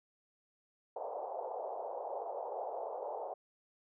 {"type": "band-pass noise", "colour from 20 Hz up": "white", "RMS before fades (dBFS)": -41, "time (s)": [0.96, 3.34], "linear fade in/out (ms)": 5, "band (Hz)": [450, 850], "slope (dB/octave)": 48, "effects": []}